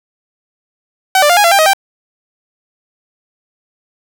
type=tone with pitch steps; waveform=sawtooth; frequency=760 / 590 / 701 / 825 / 680 / 793 / 630 / 784 Hz; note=F#5 / D5 / F5 / G#5 / F5 / G5 / D#5 / G5; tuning=+46 / +8 / +6 / -12 / -46 / +20 / +21 / 0 cents; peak=-3 dBFS; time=1.15-1.734 s; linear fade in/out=2 ms; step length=73 ms; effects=none